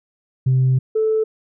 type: tone pair in turn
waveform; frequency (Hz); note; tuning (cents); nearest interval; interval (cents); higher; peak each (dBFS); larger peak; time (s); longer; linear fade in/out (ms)
sine; 130 / 438; C3 / A4; -11 / -8; octave + major sixth; 2103; second; -11 / -14; first; 0.46-0.79 / 0.95-1.24; first; 10
effects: tanh soft clip ceiling -10 dBFS